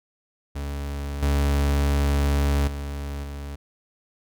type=tone with level steps; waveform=40% pulse; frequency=70.9 Hz; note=C#2; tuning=40 cents sharp; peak=-27 / -18 / -28 / -31 dBFS; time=0.55-3.56 s; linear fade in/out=10 ms; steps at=1.22 / 2.67 / 3.23 s; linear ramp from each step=10 ms; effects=none